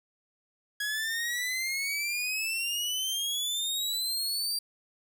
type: exponential sweep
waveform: sawtooth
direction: up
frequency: 1661.2 to 4730 Hz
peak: -26 dBFS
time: 0.8-4.59 s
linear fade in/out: 5 ms
effects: none